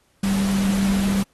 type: tone in noise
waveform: sine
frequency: 196 Hz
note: G3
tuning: in tune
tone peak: -18 dBFS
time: 0.23-1.23 s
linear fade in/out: 5 ms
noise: pink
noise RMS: -30 dBFS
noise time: 0.23-1.23 s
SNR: +9 dB
effects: pink hiss -63 dBFS RMS until 1.33 s + AAC 32 kbps